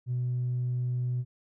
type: tone with tanh clipping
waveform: triangle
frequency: 124.1 Hz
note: B2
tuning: 9 cents sharp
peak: -27 dBFS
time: 0.06-1.25 s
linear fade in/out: 50 ms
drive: 5 dB
effects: none